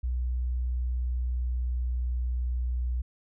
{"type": "tone with pitch glide", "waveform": "sine", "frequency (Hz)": [61.74, 61.35], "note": ["B1", "B1"], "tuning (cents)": [0, -11], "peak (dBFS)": -26, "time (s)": [0.03, 3.02], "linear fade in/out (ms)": 10, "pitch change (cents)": -11, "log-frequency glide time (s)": [0.51, 2.13], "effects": []}